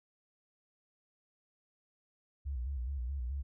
sine tone with vibrato, 65 Hz, C2, 11 cents flat, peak -34 dBFS, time 2.45-3.43 s, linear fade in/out 20 ms, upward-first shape square, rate 4.7 Hz, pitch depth 120 cents each way, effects none

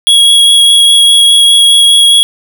square tone with vibrato, 3322 Hz, G#7, in tune, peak -3 dBFS, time 0.07-2.23 s, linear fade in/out 0 ms, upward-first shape sine, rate 4.9 Hz, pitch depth 9 cents each way, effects none

